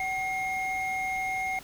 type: tone pair together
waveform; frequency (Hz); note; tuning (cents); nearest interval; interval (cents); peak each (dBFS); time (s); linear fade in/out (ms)
triangle; 757.7 / 2143; F#5 / C7; +41 / +41; octave + tritone; 1800; -29 / -29; 0-1.59; 2
effects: pink hiss -48 dBFS RMS until 1.63 s